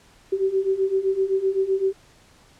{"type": "beating tone pair", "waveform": "sine", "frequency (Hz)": [380, 387.8], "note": ["F#4", "G4"], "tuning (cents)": [46, -19], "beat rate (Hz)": 7.8, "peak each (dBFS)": [-24, -21], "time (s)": [0.32, 1.93], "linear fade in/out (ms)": 10, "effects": ["pink hiss -54 dBFS RMS until 2.59 s", "low-pass 9000 Hz 12 dB/octave"]}